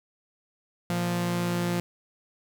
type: tone pair together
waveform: sawtooth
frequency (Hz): 116.54 / 174.61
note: A#2 / F3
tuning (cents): 0 / 0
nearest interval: perfect fifth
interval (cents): 700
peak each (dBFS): -29 / -22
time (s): 0.9-1.8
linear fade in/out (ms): 0
effects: 9-bit